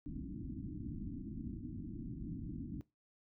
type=low-pass noise; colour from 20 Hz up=white; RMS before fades=-44 dBFS; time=0.06-2.81 s; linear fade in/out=0 ms; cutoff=320 Hz; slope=96 dB/octave; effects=noise-tail reverb RT60 0.2 s tail -18 dB re dry